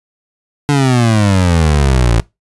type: exponential sweep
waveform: 25% pulse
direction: down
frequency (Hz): 146.83 to 55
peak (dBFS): -5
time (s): 0.69-2.2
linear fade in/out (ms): 0
effects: noise-tail reverb RT60 0.2 s tail -22 dB re dry + resampled to 24000 Hz